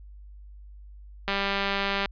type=click train; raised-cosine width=0.3 ms; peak=-11 dBFS; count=155; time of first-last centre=1.28-2.058 s; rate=198 Hz; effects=added 50 Hz sine -43 dBFS peak until 2.11 s + resampled to 11025 Hz